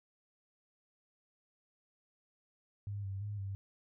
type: tone with pitch steps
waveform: sine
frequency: 101.5 / 97.3 / 103.5 / 98 Hz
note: G#2 / G2 / G#2 / G2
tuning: -39 / -12 / -5 / 0 cents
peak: -37 dBFS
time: 2.87-3.55 s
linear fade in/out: 0 ms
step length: 170 ms
effects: none